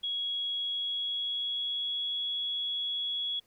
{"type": "tone with pitch glide", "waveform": "sine", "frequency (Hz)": [3326, 3355], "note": ["G#7", "G#7"], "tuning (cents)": [2, 17], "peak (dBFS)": -30, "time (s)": [0.03, 3.4], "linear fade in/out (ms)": 10, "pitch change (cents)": 15, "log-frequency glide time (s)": [0.51, 2.26], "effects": ["pink hiss -68 dBFS RMS until 3.46 s"]}